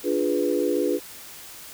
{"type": "chord", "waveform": "sine", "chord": "D diminished seventh", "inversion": "none", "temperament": "equal", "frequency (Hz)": [293.7, 349.2, 415.3, 493.9], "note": ["D4", "F4", "Ab4", "Cb5"], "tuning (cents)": [0, 0, 0, 0], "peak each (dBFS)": -26, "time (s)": [0.03, 1], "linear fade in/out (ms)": 50, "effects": ["white hiss -42 dBFS RMS until 1.73 s"]}